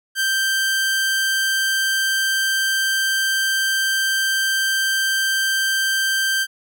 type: tone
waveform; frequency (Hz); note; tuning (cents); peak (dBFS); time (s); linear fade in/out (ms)
sawtooth; 1568; G6; 0; -14; 0.15-6.47; 50
effects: none